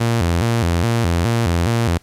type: tone with vibrato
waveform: sawtooth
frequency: 99.7 Hz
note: G2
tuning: 30 cents sharp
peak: -11 dBFS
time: 0-1.98 s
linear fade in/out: 10 ms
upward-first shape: square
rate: 2.4 Hz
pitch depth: 270 cents each way
effects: pink hiss -52 dBFS RMS until 2.02 s + low-pass 12000 Hz 12 dB/octave